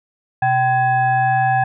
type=tone with frequency modulation; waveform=sine; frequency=772 Hz; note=G5; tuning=27 cents flat; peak=-13 dBFS; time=0.42-1.64 s; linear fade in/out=5 ms; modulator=899 Hz; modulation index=0.77; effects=none